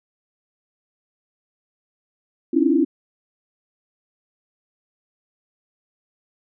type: tone cluster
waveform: sine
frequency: 266.2 / 289 / 319.2 / 340.2 Hz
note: C4 / D4 / D#4 / F4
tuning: +30 / -28 / +44 / -45 cents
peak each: -20 dBFS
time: 2.53-2.85 s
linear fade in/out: 10 ms
effects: none